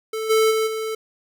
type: tone with level steps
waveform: square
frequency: 440 Hz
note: A4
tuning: in tune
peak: -25 / -15 / -19 / -25 dBFS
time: 0.13-0.95 s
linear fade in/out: 5 ms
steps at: 0.29 / 0.5 / 0.66 s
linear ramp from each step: 20 ms
effects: none